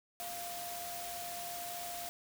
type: tone in noise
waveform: sine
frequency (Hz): 698.5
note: F5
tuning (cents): 0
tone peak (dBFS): -43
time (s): 0.2-2.09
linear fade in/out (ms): 0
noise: white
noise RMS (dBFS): -44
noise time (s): 0.2-2.09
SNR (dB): -2
effects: none